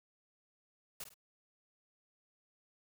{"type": "noise with echo", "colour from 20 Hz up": "white", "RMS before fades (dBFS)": -44, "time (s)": [1, 1.04], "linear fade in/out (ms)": 5, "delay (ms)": 51, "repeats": 2, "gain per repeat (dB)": -9, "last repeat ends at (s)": 1.142, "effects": []}